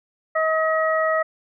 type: harmonic tone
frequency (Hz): 636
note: D#5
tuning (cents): +38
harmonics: 1 / 2 / 3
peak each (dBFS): -20 / -23 / -25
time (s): 0.35-1.23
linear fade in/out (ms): 10
effects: none